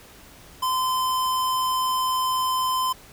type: tone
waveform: square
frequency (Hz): 1028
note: C6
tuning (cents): -31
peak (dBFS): -22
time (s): 0.62-2.93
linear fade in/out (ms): 10
effects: pink hiss -48 dBFS RMS until 3.12 s